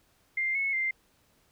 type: tone with pitch steps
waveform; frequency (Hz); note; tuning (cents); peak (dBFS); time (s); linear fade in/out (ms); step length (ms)
sine; 2099 / 2194 / 2091; C7 / C#7 / C7; +5 / -18 / -2; -26; 0.37-0.91; 5; 180
effects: pink hiss -67 dBFS RMS until 1.51 s